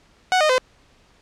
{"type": "tone with pitch steps", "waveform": "sawtooth", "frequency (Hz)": [740, 615.1, 511.3], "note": ["F#5", "D#5", "C5"], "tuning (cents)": [0, -20, -40], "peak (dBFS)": -11, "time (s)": [0.32, 0.581], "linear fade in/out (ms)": 0, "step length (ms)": 87, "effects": ["pink hiss -56 dBFS RMS until 1.21 s", "low-pass 6000 Hz 12 dB/octave"]}